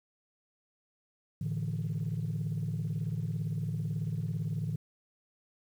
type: chord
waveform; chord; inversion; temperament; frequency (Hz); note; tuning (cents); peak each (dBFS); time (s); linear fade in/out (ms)
sine; A suspended fourth; none; equal; 110 / 146.83 / 164.81; A2 / D3 / E3; 0 / 0 / 0; -34; 1.41-4.76; 5
effects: tanh soft clip ceiling -26 dBFS + 10-bit